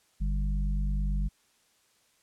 harmonic tone, 49 Hz, G1, in tune, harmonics 1 / 3 / 4, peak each -26 / -36 / -38 dBFS, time 0.2-1.29 s, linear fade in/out 20 ms, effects white hiss -67 dBFS RMS until 2.22 s + low-pass 10000 Hz 12 dB/octave

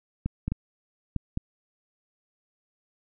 clicks, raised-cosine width 5 ms, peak -15 dBFS, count 5, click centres 0.26 / 0.48 / 0.52 / 1.163 / 1.374 s, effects none

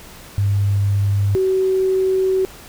sine tone pair in turn, 100.2 / 378.3 Hz, G2 / F#4, +38 / +38 cents, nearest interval octave + major seventh, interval 2300 cents, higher second, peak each -14 dBFS, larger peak neither, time 0.38-1.35 / 1.35-2.45 s, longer second, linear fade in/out 0 ms, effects pink hiss -40 dBFS RMS until 2.68 s

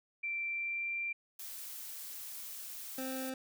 sine tone with pitch glide, 2349 to 2363 Hz, D7 to D7, 0 to +10 cents, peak -34 dBFS, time 0.23-1.13 s, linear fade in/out 10 ms, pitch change +10 cents, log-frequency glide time 0.46-0.91 s
blue noise, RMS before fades -45 dBFS, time 1.39-3.3 s, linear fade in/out 5 ms
25% pulse tone, 261.7 Hz, C4, in tune, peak -34 dBFS, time 2.98-3.34 s, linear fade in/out 2 ms
effects none

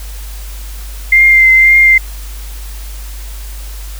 sine tone with vibrato, 2093 Hz, C7, in tune, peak -3 dBFS, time 1.12-1.98 s, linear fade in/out 5 ms, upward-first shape triangle, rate 1.9 Hz, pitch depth 24 cents each way, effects added 50 Hz sine -23 dBFS peak until 3.99 s + white hiss -34 dBFS RMS until 3.99 s

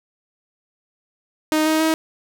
sawtooth tone with pitch steps, 310.3 / 314.4 / 318.7 Hz, D#4 / D#4 / D#4, -5 / +18 / +42 cents, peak -12 dBFS, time 1.52-1.94 s, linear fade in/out 0 ms, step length 140 ms, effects none

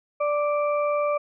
harmonic tone, 587.3 Hz, D5, in tune, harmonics 1 / 2 / 4, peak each -22 / -27 / -36 dBFS, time 0.2-1.18 s, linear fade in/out 10 ms, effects none

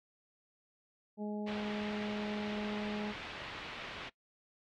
harmonic tone, 209.5 Hz, G#3, 15 cents sharp, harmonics 1 / 2 / 3 / 4, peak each -37 / -43 / -47 / -49 dBFS, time 1.17-3.14 s, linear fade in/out 50 ms
white low-pass noise, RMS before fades -45 dBFS, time 1.46-4.1 s, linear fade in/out 20 ms, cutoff 3300 Hz, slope 24 dB/octave
effects noise-tail reverb RT60 0.1 s tail -20 dB re dry

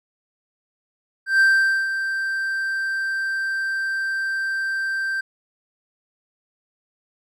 triangle tone with ADSR envelope, 1568 Hz, G6, in tune, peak -10 dBFS, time 1.26-5.21 s, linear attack 140 ms, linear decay 470 ms, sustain -10 dB, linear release 7 ms, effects none

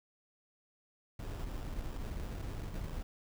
brown noise with sample-and-hold, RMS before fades -40 dBFS, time 1.19-3.03 s, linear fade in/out 5 ms, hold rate 2100 Hz, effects none

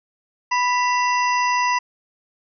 harmonic tone with a mistuned harmonic, 987.8 Hz, B5, in tune, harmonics 1 / 2 / 3 / 5 / 6, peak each -18 / -24 / -28 / -32 / -34 dBFS, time 0.51-1.79 s, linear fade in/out 10 ms, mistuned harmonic 3, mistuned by -140 cents, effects none

